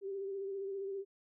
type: tone with vibrato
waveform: sine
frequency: 392 Hz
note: G4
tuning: in tune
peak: -37 dBFS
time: 0.01-1.05 s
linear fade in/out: 50 ms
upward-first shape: sine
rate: 15 Hz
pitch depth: 34 cents each way
effects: none